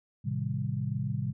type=chord; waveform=sine; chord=A half-diminished seventh; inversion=none; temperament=just; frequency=110 / 132 / 158.4 / 198 Hz; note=A2 / C3 / Eb3 / G3; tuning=0 / +16 / +31 / +18 cents; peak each=-34 / -32 / -37 / -37 dBFS; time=0.24-1.33 s; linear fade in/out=20 ms; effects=none